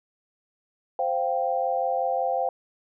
sine chord, C suspended fourth, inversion none, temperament equal, 523.3 / 698.5 / 784 Hz, C5 / F5 / G5, 0 / 0 / 0 cents, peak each -27 / -27 / -27 dBFS, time 0.99-2.49 s, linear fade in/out 2 ms, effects none

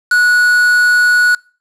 triangle tone with quantisation, 1465 Hz, F#6, 18 cents flat, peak -6 dBFS, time 0.11-1.35 s, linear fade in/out 5 ms, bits 3, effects noise-tail reverb RT60 0.4 s tail -26 dB re dry + low-pass 8000 Hz 12 dB/octave

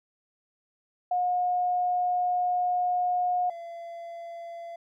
sine / triangle tone pair in turn, 720 / 679.6 Hz, F#5 / F5, -47 / -47 cents, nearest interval minor second, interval 100 cents, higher first, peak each -23 / -35 dBFS, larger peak first, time 1.11-3.5 / 3.5-4.76 s, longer first, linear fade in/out 5 ms, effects none

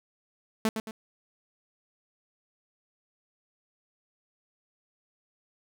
sawtooth tone with echo, 220 Hz, A3, in tune, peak -19 dBFS, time 0.65-0.69 s, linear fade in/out 2 ms, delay 110 ms, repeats 2, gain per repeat -7 dB, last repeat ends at 0.91 s, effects none

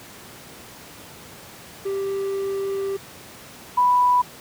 triangle / sine tone pair in turn, 392 / 987.8 Hz, G4 / B5, 0 / 0 cents, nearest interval octave + major third, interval 1600 cents, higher second, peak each -21 / -14 dBFS, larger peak second, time 1.85-2.97 / 3.77-4.22 s, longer first, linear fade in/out 10 ms, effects pink hiss -42 dBFS RMS until 4.4 s + high-pass 100 Hz 12 dB/octave

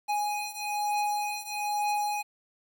square beating tone pair, 830.6 / 831.7 Hz, G#5 / G#5, 0 / +2 cents, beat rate 1.1 Hz, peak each -31 / -33 dBFS, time 0.08-2.23 s, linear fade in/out 20 ms, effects 10-bit

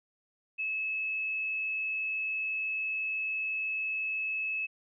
sine tone, 2594 Hz, E7, 28 cents flat, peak -30 dBFS, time 0.58-4.67 s, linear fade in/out 20 ms, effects none

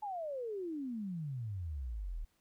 sine exponential sweep, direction down, 866 to 36 Hz, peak -37 dBFS, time 0.02-2.25 s, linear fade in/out 10 ms, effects pink hiss -75 dBFS RMS until 2.4 s

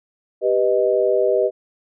sine chord, G augmented, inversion none, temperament equal, 392 / 493.9 / 622.3 Hz, G4 / B4 / D#5, 0 / 0 / 0 cents, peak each -19 dBFS, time 0.41-1.51 s, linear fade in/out 50 ms, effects none

